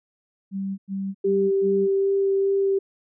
sine tone bursts, 194.6 Hz, G3, 12 cents flat, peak -25 dBFS, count 4, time 0.51-1.881 s, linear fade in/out 50 ms, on 270 ms, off 97 ms
sine tone with vibrato, 392.1 Hz, G4, in tune, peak -18 dBFS, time 1.24-2.79 s, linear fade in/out 10 ms, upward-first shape sine, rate 2.5 Hz, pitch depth 8 cents each way
effects none

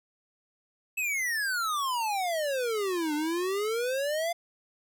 square exponential two-way sweep, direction down then up, 2634 to 293.9 to 699 Hz, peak -28 dBFS, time 0.97-4.33 s, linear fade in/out 10 ms, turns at 3.14 s, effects none

